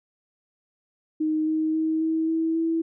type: tone with pitch steps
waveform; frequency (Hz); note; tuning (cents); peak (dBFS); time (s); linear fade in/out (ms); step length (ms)
sine; 311.1 / 314.4 / 317.6 / 321 / 324.3 / 327.7; D#4 / D#4 / D#4 / E4 / E4 / E4; 0 / +18 / +36 / -46 / -28 / -10; -21; 1.2-2.82; 10; 270
effects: none